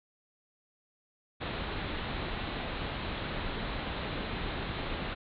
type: low-pass noise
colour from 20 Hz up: pink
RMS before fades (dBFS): -36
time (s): 1.4-5.15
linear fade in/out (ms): 20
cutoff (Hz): 4100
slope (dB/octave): 96
effects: none